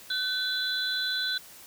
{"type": "tone cluster", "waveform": "sine", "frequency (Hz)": [1516, 3454, 4011], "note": ["F#6", "A7", "B7"], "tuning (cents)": [42, -33, 26], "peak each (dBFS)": [-31, -33, -30], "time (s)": [0.1, 1.38], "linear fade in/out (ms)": 5, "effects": ["white hiss -49 dBFS RMS until 1.66 s"]}